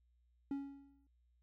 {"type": "tone with exponential decay", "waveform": "triangle", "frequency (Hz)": 278.1, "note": "C#4", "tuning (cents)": 6, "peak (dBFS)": -33, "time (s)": [0.51, 1.07], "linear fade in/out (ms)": 2, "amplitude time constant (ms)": 120, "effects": ["added 60 Hz sine -70 dBFS peak until 1.42 s"]}